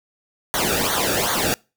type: noise with flanger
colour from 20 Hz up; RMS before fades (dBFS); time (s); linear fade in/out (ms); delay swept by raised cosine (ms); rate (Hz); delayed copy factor
pink; -21; 0.54-1.54; 0; 0.38 to 0.99; 2.6; -0.85
effects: noise-tail reverb RT60 0.3 s tail -26 dB re dry